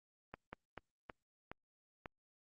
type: slowing click train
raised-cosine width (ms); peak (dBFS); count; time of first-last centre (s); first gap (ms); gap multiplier
0.5; -30; 6; 0.34-2.058; 190; 1.3
effects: Opus 32 kbps